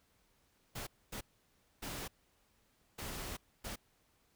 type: noise bursts at uneven times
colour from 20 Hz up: pink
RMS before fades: -43 dBFS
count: 5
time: 0.75-0.87 / 1.12-1.21 / 1.82-2.08 / 2.98-3.37 / 3.64-3.76 s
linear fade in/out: 10 ms
effects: pink hiss -73 dBFS RMS until 4.35 s